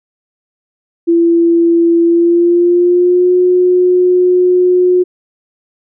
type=tone with pitch glide; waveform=sine; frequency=337.6 to 361.8 Hz; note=E4 to F#4; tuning=+41 to -39 cents; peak=-6 dBFS; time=1.07-5.04 s; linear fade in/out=20 ms; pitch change=+120 cents; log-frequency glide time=2.03-3.33 s; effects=none